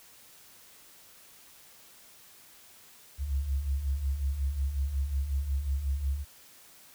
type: beating tone pair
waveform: sine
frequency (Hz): 64.8 / 70.3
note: C2 / C#2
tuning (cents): -16 / +25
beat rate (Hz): 5.5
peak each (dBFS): -35 / -28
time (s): 3.18-6.25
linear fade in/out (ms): 50
effects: white hiss -55 dBFS RMS until 6.94 s